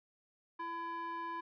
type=tone with band-pass filter; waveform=square; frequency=335.5 Hz; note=E4; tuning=31 cents sharp; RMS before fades=-41 dBFS; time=0.59-1.41 s; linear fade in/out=10 ms; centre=1200 Hz; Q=9.9; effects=resampled to 11025 Hz